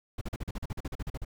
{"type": "noise bursts", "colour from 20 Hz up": "brown", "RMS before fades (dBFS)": -34, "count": 15, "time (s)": [0.18, 1.249], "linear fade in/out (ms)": 5, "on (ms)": 33, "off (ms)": 41, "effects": []}